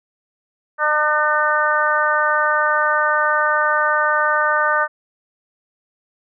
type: harmonic tone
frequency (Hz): 302.1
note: D4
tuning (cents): +49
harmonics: 2 / 3 / 4 / 5 / 6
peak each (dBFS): -22 / -23 / -19 / -19 / -24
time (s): 0.78-4.88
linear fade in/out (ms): 50
effects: none